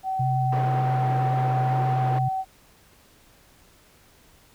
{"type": "tone", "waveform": "sine", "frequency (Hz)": 761, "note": "F#5", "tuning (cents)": 48, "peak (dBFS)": -24, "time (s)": [0.03, 2.45], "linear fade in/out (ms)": 50}
{"type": "tone with vibrato", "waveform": "sine", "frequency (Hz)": 129.6, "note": "C3", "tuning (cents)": -16, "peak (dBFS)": -22, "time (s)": [0.19, 2.29], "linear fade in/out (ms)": 10, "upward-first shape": "triangle", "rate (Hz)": 2, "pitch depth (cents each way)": 13}
{"type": "band-pass noise", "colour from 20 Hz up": "pink", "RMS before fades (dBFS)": -34, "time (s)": [0.52, 2.19], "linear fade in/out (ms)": 5, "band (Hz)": [300, 1300], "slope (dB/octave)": 12}
{"effects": ["pink hiss -56 dBFS RMS until 4.54 s"]}